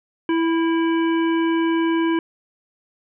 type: harmonic tone with a mistuned harmonic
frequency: 330 Hz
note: E4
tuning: 2 cents sharp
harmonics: 1 / 3 / 5 / 7 / 9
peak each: -17 / -27 / -31 / -34 / -36 dBFS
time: 0.29-2.19 s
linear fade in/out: 2 ms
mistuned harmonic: 5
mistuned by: -31 cents
effects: none